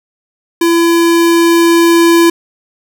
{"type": "tone with level ramp", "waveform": "square", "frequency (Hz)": 337.1, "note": "E4", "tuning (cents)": 39, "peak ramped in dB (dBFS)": [-8, -5], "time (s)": [0.61, 2.3], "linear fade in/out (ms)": 5, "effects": []}